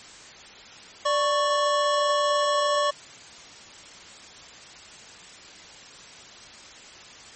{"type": "tone pair together", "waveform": "square", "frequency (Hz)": [587.3, 1108.7], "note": ["D5", "C#6"], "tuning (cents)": [0, 0], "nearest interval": "major seventh", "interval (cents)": 1100, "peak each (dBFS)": -24, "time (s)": [1.05, 2.91], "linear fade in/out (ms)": 10, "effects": ["white hiss -45 dBFS RMS until 7.35 s", "MP3 32 kbps"]}